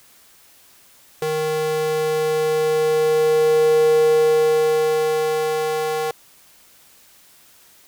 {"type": "tone with high-pass filter sweep", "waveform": "square", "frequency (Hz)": 155.56, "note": "D#3", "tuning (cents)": 0, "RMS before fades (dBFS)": -18, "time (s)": [1.22, 6.11], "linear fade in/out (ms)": 2, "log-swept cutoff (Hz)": [360, 570], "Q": 6.3, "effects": ["white hiss -51 dBFS RMS until 7.87 s"]}